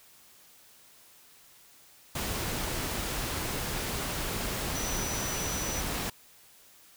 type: tone in noise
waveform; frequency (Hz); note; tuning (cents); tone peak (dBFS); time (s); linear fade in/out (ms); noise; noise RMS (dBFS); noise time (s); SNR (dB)
sine; 5920; F#8; 0; -36; 4.75-5.81; 5; pink; -33; 2.15-6.1; -6
effects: white hiss -57 dBFS RMS until 6.96 s